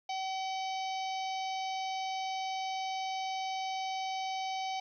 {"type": "harmonic tone", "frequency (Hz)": 762, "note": "G5", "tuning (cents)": -49, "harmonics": [1, 3, 4, 5, 6, 7, 8], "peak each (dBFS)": [-34, -44, -46, -48, -50, -51, -52], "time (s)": [0.09, 4.8], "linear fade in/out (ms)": 5, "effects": ["12-bit"]}